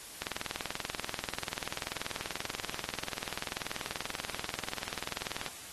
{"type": "click train", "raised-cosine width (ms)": 0.2, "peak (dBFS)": -16, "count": 109, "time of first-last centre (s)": [0.22, 5.463], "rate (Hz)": 20.6, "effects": ["white hiss -47 dBFS RMS until 5.72 s", "AAC 32 kbps"]}